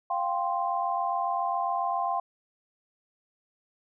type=chord; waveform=sine; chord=F suspended second; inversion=none; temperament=just; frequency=698.5 / 785.8 / 1047.7 Hz; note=F5 / G5 / C6; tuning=0 / +4 / +2 cents; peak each=-30 dBFS; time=0.1-2.2 s; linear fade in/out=5 ms; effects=none